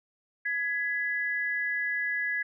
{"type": "tone pair together", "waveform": "sine", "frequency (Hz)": [1675, 1994.6], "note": ["G#6", "B6"], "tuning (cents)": [14, 17], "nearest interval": "minor third", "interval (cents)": 303, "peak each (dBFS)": [-29, -31], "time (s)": [0.45, 2.43], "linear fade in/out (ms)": 10, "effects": []}